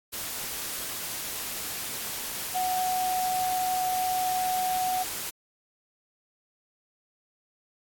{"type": "tone in noise", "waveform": "sine", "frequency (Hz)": 740, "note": "F#5", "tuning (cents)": 0, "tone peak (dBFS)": -25, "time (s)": [2.54, 5.04], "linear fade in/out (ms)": 20, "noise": "white", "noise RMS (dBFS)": -34, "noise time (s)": [0.12, 5.31], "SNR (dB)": 6, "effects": ["AAC 64 kbps"]}